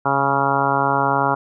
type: harmonic tone with a mistuned harmonic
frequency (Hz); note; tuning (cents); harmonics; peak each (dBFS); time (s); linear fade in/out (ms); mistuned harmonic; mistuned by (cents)
138.59; C#3; 0; 1 / 2 / 3 / 4 / 5 / 6 / 7 / 8 / 9 / 10; -27 / -27 / -27 / -27 / -25 / -22 / -22 / -25 / -27 / -24; 0.05-1.35; 10; 1; -32
effects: none